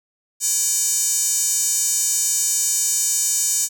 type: tone with high-pass filter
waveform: square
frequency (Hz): 336.5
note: E4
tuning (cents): +36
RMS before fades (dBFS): -20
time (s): 0.4-3.69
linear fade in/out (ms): 50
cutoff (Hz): 7000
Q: 4.1
effects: none